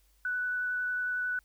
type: tone with vibrato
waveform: sine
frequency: 1486 Hz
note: F#6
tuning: 7 cents sharp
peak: -29 dBFS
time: 0.25-1.39 s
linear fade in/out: 2 ms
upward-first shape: sine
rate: 11 Hz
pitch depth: 9 cents each way
effects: added 50 Hz sine -64 dBFS peak until 1.44 s + white hiss -70 dBFS RMS until 1.44 s